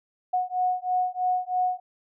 sine beating tone pair, 730 / 733.1 Hz, F#5 / F#5, -24 / -16 cents, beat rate 3.1 Hz, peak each -26 dBFS, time 0.33-1.8 s, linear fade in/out 10 ms, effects none

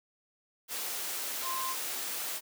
sine tone in noise, 1046.5 Hz, C6, in tune, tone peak -34 dBFS, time 1.42-1.76 s, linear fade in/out 50 ms, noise white, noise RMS -36 dBFS, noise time 0.68-2.41 s, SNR -1 dB, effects high-pass 300 Hz 12 dB/octave

